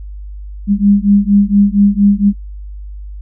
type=beating tone pair; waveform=sine; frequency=200 / 204.3 Hz; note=G3 / G#3; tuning=+35 / -28 cents; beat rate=4.3 Hz; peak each=-10 dBFS; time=0.67-2.33 s; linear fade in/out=50 ms; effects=noise-tail reverb RT60 0.1 s tail -25 dB re dry + added 50 Hz sine -25 dBFS peak until 3.21 s